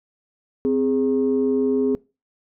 sine tone pair together, 260 / 413.1 Hz, C4 / G#4, -11 / -9 cents, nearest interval minor sixth, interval 802 cents, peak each -19 dBFS, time 0.65-1.95 s, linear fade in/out 0 ms, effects noise-tail reverb RT60 0.3 s tail -24 dB re dry + tanh soft clip ceiling -11 dBFS

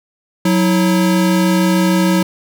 square tone pair together, 184 / 324.5 Hz, F#3 / E4, -9 / -27 cents, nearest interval minor seventh, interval 982 cents, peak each -13 / -17 dBFS, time 0.45-2.23 s, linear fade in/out 5 ms, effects none

